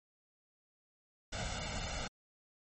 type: noise with comb filter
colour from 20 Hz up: pink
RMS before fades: -39 dBFS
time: 1.32-2.08 s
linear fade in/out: 10 ms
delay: 1.4 ms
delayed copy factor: +0.75
effects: MP3 32 kbps